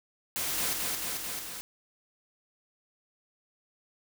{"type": "noise with echo", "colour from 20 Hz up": "white", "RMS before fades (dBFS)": -32, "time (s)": [0.36, 0.73], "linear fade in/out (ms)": 0, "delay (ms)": 220, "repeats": 4, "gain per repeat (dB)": -2, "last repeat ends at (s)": 1.61, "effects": []}